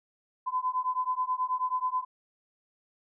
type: beating tone pair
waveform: sine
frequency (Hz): 1010 / 1019.3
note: B5 / C6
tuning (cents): +39 / -46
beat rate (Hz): 9.3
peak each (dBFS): -30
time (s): 0.46-2.05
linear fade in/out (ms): 20
effects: none

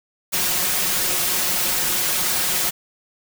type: noise with comb filter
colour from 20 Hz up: white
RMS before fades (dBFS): -21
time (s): 0.32-2.71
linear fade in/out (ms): 20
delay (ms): 5.5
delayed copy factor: +0.75
effects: none

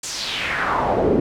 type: noise with band-pass filter sweep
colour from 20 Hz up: brown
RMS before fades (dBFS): -21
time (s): 0.03-1.2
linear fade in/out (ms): 5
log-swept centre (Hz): 7400 to 320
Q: 2.9
effects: none

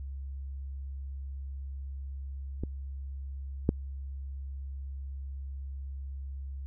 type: clicks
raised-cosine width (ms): 3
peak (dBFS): -21 / -10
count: 2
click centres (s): 2.636 / 3.691
effects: added 68 Hz sine -36 dBFS peak until 6.66 s

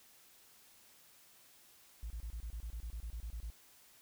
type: tone bursts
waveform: sine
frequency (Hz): 56.1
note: A1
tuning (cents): +34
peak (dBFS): -38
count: 15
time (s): 2.03-3.502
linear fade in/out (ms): 0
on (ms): 72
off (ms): 28
effects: tanh soft clip ceiling -37 dBFS + white hiss -63 dBFS RMS until 4.01 s

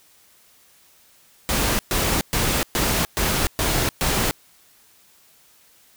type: noise bursts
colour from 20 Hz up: pink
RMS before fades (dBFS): -21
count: 7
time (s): 1.49-4.31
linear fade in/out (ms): 0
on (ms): 300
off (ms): 120
effects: white hiss -55 dBFS RMS until 5.96 s

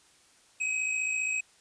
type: tone pair together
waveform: square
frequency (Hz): 2489 / 2544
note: D#7 / D#7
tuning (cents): 0 / +38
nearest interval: unison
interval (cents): 38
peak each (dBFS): -37 / -29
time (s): 0.6-1.41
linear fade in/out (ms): 10
effects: white hiss -61 dBFS RMS until 1.6 s + resampled to 22050 Hz

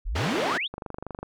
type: exponential sweep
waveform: sine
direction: up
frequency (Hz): 33.33 to 3854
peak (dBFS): -26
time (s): 0.05-0.68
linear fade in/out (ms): 20
type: band-pass noise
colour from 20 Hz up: pink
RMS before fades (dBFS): -29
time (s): 0.15-0.58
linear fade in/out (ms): 10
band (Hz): 260 to 3600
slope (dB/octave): 12
type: click train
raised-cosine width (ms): 1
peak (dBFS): -21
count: 13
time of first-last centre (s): 0.74-1.23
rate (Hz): 24.5
effects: none

